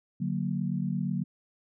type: chord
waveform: sine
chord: D augmented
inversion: none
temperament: equal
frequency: 146.83 / 185 / 233.1 Hz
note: D3 / F#3 / A#3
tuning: 0 / 0 / 0 cents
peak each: -32 / -30 / -34 dBFS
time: 0.2-1.24 s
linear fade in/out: 10 ms
effects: none